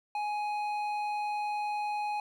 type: tone with hard clipping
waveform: sine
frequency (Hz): 835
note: G#5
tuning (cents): +9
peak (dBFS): -32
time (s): 0.15-2.2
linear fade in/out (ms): 2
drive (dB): 8
effects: none